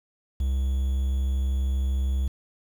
triangle tone with quantisation, 66.3 Hz, C2, 23 cents sharp, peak -20 dBFS, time 0.4-2.28 s, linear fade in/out 5 ms, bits 8, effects none

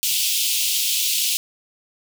pink high-pass noise, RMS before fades -21 dBFS, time 0.03-1.37 s, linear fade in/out 0 ms, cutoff 2700 Hz, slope 48 dB/octave, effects none

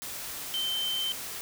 sine tone in noise, 3100 Hz, G7, 20 cents flat, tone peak -28 dBFS, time 0.54-1.12 s, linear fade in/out 0 ms, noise white, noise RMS -38 dBFS, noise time 0.02-1.41 s, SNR +7 dB, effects none

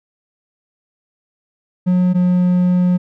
triangle tone pair in turn, 181 / 179.75 Hz, F#3 / F#3, -38 / -50 cents, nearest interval unison, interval 12 cents, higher first, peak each -9 dBFS, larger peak neither, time 1.86-2.14 / 2.14-2.98 s, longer second, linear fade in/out 20 ms, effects none

